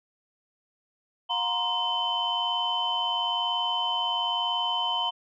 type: tone cluster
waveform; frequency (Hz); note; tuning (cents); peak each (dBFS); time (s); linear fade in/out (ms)
sine; 717 / 939 / 1040 / 3058; F5 / A#5 / C6 / G7; +45 / +12 / -11 / -44; -33 / -29 / -34 / -27; 1.29-5.11; 20
effects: tanh soft clip ceiling -15 dBFS